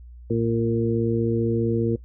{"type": "harmonic tone with a mistuned harmonic", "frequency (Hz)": 115.2, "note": "A#2", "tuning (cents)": -20, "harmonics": [1, 2, 3, 4], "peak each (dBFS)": [-25, -25, -25, -25], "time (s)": [0.3, 1.96], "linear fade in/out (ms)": 5, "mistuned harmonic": 1, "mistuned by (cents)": -19, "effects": ["noise-tail reverb RT60 0.1 s tail -20 dB re dry", "added 60 Hz sine -40 dBFS peak until 2.04 s"]}